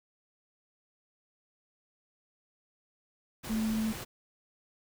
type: tone in noise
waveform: sine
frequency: 220 Hz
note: A3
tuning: in tune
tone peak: -28 dBFS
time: 3.49-3.93 s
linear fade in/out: 20 ms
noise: pink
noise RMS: -41 dBFS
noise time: 3.43-4.05 s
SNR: +10 dB
effects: none